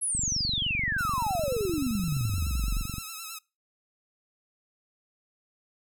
sine exponential sweep, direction down, 11175 to 34.04 Hz, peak -26 dBFS, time 0.01-2.84 s, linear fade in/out 20 ms
click train, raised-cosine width 5 ms, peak -23 dBFS, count 67, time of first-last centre 0.15-2.983 s, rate 23.3 Hz
5% pulse tone with vibrato, 1309 Hz, E6, 13 cents flat, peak -26 dBFS, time 0.98-3.39 s, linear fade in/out 10 ms, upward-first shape triangle, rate 9.5 Hz, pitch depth 69 cents each way
effects noise-tail reverb RT60 0.3 s tail -25 dB re dry

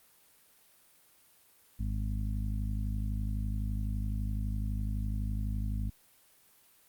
harmonic tone, 51.91 Hz, G#1, in tune, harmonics 1 / 2 / 3 / 4 / 5, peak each -32 / -36 / -48 / -41 / -48 dBFS, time 1.79-5.9 s, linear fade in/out 10 ms, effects white hiss -63 dBFS RMS until 6.88 s + Opus 32 kbps

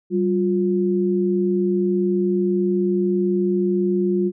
sine tone pair together, 193.07 / 354.7 Hz, G3 / F4, -26 / +27 cents, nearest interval major seventh, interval 1053 cents, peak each -20 / -19 dBFS, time 0.1-4.32 s, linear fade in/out 50 ms, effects none

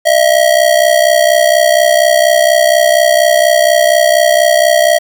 square ring-modulated tone, 643 Hz, E5, 43 cents flat, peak -4 dBFS, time 0.05-4.99 s, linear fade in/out 20 ms, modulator 32.1 Hz, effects 7-bit

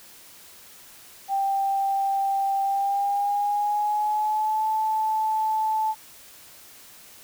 sine tone with pitch glide, 786 to 872.1 Hz, G5 to A5, +4 to -16 cents, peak -21 dBFS, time 1.28-5.95 s, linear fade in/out 50 ms, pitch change +180 cents, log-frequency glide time 2.64-4.68 s, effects white hiss -48 dBFS RMS until 7.23 s

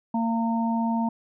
harmonic tone, 228.7 Hz, A#3, 33 cents flat, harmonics 1 / 3 / 4, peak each -23 / -33 / -29 dBFS, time 0.14-1.09 s, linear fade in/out 5 ms, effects none

